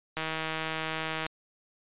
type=click train; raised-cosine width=0.3 ms; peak=-16 dBFS; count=175; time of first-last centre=0.17-1.264 s; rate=159 Hz; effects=resampled to 8000 Hz

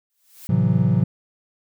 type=noise with exponential growth; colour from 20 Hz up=blue; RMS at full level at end=-37 dBFS; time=0.1-0.47 s; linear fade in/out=0 ms; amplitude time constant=80 ms
type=chord; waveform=triangle; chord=F# half-diminished seventh; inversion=first; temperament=just; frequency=111 / 133.2 / 166.5 / 185 Hz; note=A2 / C3 / E3 / F#3; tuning=+16 / +31 / +18 / 0 cents; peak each=-19 dBFS; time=0.49-1.04 s; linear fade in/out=5 ms
effects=none

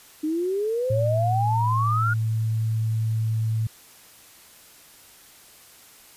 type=exponential sweep; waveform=sine; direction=up; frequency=301 to 1452 Hz; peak=-22 dBFS; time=0.23-2.14 s; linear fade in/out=10 ms
type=tone with pitch glide; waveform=sine; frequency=112.4 to 111.24 Hz; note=A2 to A2; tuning=+37 to +19 cents; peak=-21 dBFS; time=0.9-3.67 s; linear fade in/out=5 ms; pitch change=-18 cents; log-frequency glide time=1.88-2.13 s
effects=white hiss -50 dBFS RMS until 6.16 s + resampled to 32000 Hz

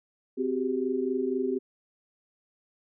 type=tone cluster; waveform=sine; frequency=258.2 / 375.8 / 399.9 Hz; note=C4 / F#4 / G4; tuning=-23 / +27 / +35 cents; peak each=-30 dBFS; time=0.37-1.59 s; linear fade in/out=20 ms; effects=none

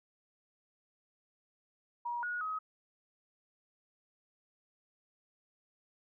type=tone with pitch steps; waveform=sine; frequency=955 / 1451 / 1268 Hz; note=A#5 / F#6 / D#6; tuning=+42 / -34 / +32 cents; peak=-34 dBFS; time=2.05-2.59 s; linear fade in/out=10 ms; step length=180 ms; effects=none

